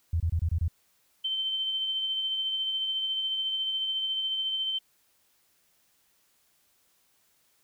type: tone bursts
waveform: sine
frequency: 83 Hz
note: E2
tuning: 12 cents sharp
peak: -23 dBFS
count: 6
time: 0.13-0.681 s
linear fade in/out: 5 ms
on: 71 ms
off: 25 ms
type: tone with tremolo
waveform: sine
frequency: 3097 Hz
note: G7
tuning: 22 cents flat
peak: -26 dBFS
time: 1.24-4.79 s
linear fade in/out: 10 ms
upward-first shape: sine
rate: 14 Hz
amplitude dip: 30%
effects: white hiss -68 dBFS RMS until 7.63 s